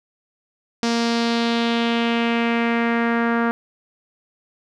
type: tone with low-pass filter sweep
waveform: sawtooth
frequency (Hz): 233.1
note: A#3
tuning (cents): 0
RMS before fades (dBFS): -20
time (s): 0.83-3.51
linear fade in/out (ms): 0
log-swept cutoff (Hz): 5500 to 1500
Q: 2.4
effects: none